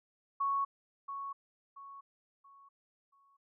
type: tone with echo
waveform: sine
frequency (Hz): 1108.7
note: C#6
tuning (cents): 0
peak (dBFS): -29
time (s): 0.4-0.65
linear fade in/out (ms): 10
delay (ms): 680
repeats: 4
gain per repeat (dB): -9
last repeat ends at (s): 3.37
effects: none